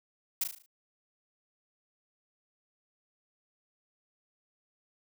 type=noise with echo; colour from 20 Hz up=blue; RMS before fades=-29 dBFS; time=0.41-0.44 s; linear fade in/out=5 ms; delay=37 ms; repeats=6; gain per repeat=-6 dB; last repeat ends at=0.662 s; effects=none